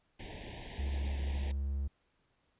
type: band-stop noise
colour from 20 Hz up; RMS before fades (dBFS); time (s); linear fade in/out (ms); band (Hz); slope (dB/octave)
pink; -45; 0.19-1.52; 10; 960 to 1700; 96
type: tone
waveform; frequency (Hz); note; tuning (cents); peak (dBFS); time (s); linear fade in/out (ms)
triangle; 69.3; C#2; 0; -30; 0.78-1.88; 10
effects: pink hiss -75 dBFS RMS until 2.59 s + resampled to 8000 Hz